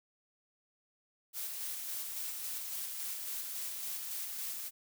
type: noise with tremolo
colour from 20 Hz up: blue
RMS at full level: -39 dBFS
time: 1.33-4.71 s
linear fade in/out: 50 ms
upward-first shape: square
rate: 3.6 Hz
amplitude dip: 25%
effects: none